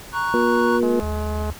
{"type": "chord", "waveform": "triangle", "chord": "F# major", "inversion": "first", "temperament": "equal with one note detuned", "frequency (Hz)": [935, 1108.7, 1480], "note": ["A#5", "C#6", "F#6"], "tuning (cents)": [5, 0, 0], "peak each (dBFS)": -23, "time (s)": [0.12, 0.81], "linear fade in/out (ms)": 50}
{"type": "harmonic tone", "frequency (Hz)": 119.5, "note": "A#2", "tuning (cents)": 43, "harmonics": [2, 3, 4], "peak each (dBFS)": [-21, -21, -21], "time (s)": [0.34, 1], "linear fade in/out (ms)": 0}
{"type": "click train", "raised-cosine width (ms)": 1, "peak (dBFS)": -17, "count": 143, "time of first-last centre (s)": [0.83, 1.5], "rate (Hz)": 212}
{"type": "tone", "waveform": "sine", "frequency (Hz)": 77.78, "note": "D#2", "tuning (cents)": 0, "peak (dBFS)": -24, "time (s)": [1.02, 1.53], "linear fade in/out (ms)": 10}
{"effects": ["pink hiss -40 dBFS RMS until 1.59 s"]}